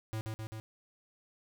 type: tone with echo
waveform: square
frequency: 110 Hz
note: A2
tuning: in tune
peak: -35 dBFS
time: 0.13-0.21 s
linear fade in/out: 0 ms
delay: 130 ms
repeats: 3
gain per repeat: -2 dB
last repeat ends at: 0.6 s
effects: none